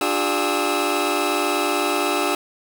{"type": "tone cluster", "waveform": "20% pulse", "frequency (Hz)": [295.3, 355.7, 403.8, 1303], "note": ["D4", "F4", "G#4", "E6"], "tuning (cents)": [10, 32, -49, -20], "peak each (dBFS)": -20, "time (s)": [0.01, 2.35], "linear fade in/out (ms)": 2, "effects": []}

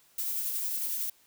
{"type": "noise with tremolo", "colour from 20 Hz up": "violet", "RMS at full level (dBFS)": -31, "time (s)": [0.18, 1.1], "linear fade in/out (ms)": 5, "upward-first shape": "triangle", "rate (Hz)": 11, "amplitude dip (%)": 30, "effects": ["white hiss -63 dBFS RMS until 1.26 s"]}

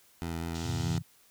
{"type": "tone with vibrato", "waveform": "15% pulse", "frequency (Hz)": 83.2, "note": "E2", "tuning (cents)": 17, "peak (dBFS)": -27, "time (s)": [0.22, 0.98], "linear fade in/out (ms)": 0, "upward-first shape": "square", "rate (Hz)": 5.1, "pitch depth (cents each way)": 15}
{"type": "band-pass noise", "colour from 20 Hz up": "pink", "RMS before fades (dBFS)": -46, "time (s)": [0.55, 0.98], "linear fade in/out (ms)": 0, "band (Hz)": [2900, 7700], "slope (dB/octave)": 48}
{"type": "chord", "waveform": "sine", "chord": "Ab augmented", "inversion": "none", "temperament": "equal with one note detuned", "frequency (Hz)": [102.34, 130.81, 164.81], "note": ["Ab2", "C3", "E3"], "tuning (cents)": [-25, 0, 0], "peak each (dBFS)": -34, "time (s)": [0.63, 1.03], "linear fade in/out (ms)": 50}
{"effects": ["white hiss -62 dBFS RMS until 1.3 s"]}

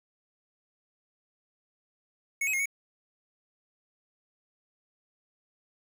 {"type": "tone with pitch steps", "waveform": "square", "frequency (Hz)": [2206, 2543, 2144, 2226], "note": ["C#7", "D#7", "C7", "C#7"], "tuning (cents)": [-9, 37, 42, 7], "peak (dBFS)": -27, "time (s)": [2.41, 2.658], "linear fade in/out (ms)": 5, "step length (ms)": 62, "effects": ["9-bit"]}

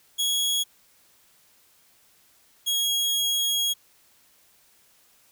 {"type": "tone pair in turn", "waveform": "sawtooth", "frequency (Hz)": [3330, 3301], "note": ["G#7", "G#7"], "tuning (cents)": [4, -11], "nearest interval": "unison", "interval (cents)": 15, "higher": "first", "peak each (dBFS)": -19, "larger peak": "neither", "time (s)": [[0.18, 0.64], [2.66, 3.74]], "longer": "second", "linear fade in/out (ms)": 20, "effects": ["white hiss -60 dBFS RMS until 5.31 s"]}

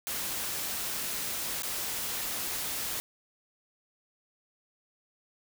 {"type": "noise with dropouts", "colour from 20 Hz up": "white", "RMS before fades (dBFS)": -34, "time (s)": [0.07, 3], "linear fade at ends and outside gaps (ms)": 0, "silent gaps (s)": [1.621, 1.633], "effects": []}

